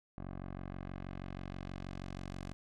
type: tone with low-pass filter sweep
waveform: 10% pulse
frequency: 46.25 Hz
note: F#1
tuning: in tune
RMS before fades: -44 dBFS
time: 0.18-2.53 s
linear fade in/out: 0 ms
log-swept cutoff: 1200 to 8300 Hz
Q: 0.78
effects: none